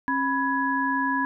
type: tone cluster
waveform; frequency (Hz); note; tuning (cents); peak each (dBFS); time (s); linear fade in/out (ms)
sine; 271.1 / 987 / 1673; C#4 / B5 / G#6; -38 / -1 / +12; -27 / -25 / -27; 0.08-1.25; 0
effects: none